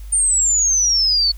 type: exponential sweep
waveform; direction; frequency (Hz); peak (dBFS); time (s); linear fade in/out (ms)
sine; down; 9030 to 4404; -13; 0.12-1.32; 10
effects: added 50 Hz sine -30 dBFS peak until 1.37 s + white hiss -50 dBFS RMS until 1.37 s